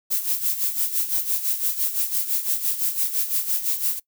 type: noise with tremolo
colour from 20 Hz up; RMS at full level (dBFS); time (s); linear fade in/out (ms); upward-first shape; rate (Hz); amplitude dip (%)
violet; -21; 0.1-4; 20; sine; 5.9; 70
effects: noise-tail reverb RT60 0.1 s tail -21 dB re dry